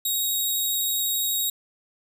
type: tone with vibrato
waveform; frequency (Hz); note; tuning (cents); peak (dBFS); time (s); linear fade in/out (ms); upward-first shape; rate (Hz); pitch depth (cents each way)
5% pulse; 3783; A#7; +25; -16; 0.05-1.5; 5; triangle; 12; 8
effects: none